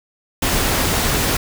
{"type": "noise", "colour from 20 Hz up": "pink", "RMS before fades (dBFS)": -18, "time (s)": [0.42, 1.37], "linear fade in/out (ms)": 5, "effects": []}